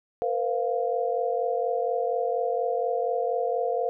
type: chord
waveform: sine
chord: Bb suspended second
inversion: none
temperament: equal with one note detuned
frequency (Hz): 466.2 / 510.4 / 698.5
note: Bb4 / C5 / F5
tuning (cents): 0 / -43 / 0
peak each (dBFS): -28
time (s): 0.22-3.89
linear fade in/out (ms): 0
effects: none